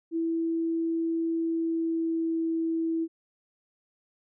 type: tone with pitch glide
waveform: sine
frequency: 329.6 to 327.3 Hz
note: E4 to E4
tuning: 0 to -12 cents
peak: -25 dBFS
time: 0.11-3.08 s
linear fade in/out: 50 ms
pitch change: -12 cents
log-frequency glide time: 1.35-2.49 s
effects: none